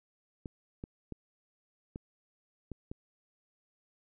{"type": "clicks", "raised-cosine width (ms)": 3, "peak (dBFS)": -27, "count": 6, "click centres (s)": [0.458, 0.839, 1.123, 1.959, 2.717, 2.915], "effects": []}